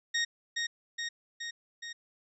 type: tone with echo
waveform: 20% pulse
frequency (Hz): 1864.7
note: A#6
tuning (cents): 0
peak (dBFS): -22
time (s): 0.14-0.25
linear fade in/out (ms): 10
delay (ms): 420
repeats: 4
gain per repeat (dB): -3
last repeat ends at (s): 1.93
effects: resampled to 22050 Hz